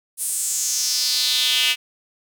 square tone with high-pass filter sweep, 136.3 Hz, C#3, 29 cents flat, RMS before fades -21 dBFS, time 0.17-1.76 s, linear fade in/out 50 ms, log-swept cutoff 9800 to 2700 Hz, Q 3.9, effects none

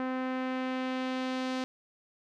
sawtooth tone with low-pass filter sweep, 258 Hz, C4, 24 cents flat, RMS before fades -33 dBFS, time 0-1.64 s, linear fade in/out 0 ms, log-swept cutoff 1700 to 4900 Hz, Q 1.1, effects none

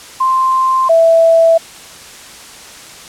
sine tone pair in turn, 1046.5 / 659.3 Hz, C6 / E5, 0 / 0 cents, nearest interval minor sixth, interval 800 cents, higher first, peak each -9 / -5 dBFS, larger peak second, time 0.2-0.89 / 0.89-1.58 s, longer neither, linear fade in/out 10 ms, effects white hiss -34 dBFS RMS until 3.08 s + low-pass 9000 Hz 12 dB/octave

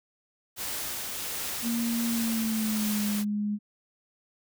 white noise with tremolo, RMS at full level -33 dBFS, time 0.56-3.25 s, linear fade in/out 50 ms, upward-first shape triangle, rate 1.4 Hz, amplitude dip 25%
sine tone with pitch glide, 233.1 to 207.7 Hz, A#3 to G#3, 0 to 0 cents, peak -26 dBFS, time 1.62-3.59 s, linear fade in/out 50 ms, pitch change -200 cents, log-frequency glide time 2.08-3.03 s
effects none

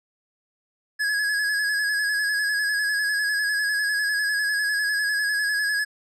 square tone with vibrato, 1679 Hz, G#6, 18 cents sharp, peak -22 dBFS, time 0.99-5.85 s, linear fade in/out 20 ms, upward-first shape square, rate 10 Hz, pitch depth 31 cents each way, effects low-pass 10000 Hz 12 dB/octave

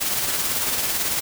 white noise with tremolo, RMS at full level -22 dBFS, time 0-1.21 s, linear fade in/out 20 ms, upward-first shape sine, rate 18 Hz, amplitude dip 35%, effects none

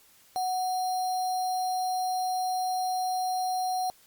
sine tone with sample-and-hold, 740 Hz, F#5, in tune, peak -26 dBFS, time 0.36-3.9 s, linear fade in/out 0 ms, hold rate 4900 Hz, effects white hiss -59 dBFS RMS until 4.06 s + Opus 48 kbps

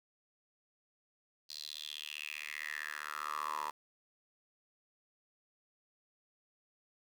10% pulse tone with high-pass filter sweep, 75.3 Hz, D2, 44 cents sharp, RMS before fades -42 dBFS, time 1.49-3.71 s, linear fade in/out 10 ms, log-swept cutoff 4500 to 910 Hz, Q 6.2, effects 10-bit

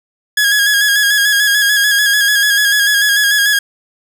sawtooth tone with vibrato, 1661.2 Hz, G#6, in tune, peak -6 dBFS, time 0.37-3.59 s, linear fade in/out 5 ms, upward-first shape square, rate 6.8 Hz, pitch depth 33 cents each way, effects none

